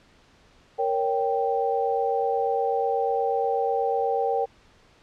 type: chord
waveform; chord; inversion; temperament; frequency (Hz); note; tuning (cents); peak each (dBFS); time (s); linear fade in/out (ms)
sine; G diminished; first; equal; 466.2 / 554.4 / 784; Bb4 / Db5 / G5; 0 / 0 / 0; -25 / -29 / -25; 0.78-4.46; 20
effects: pink hiss -57 dBFS RMS until 5.02 s + low-pass 5000 Hz 12 dB/octave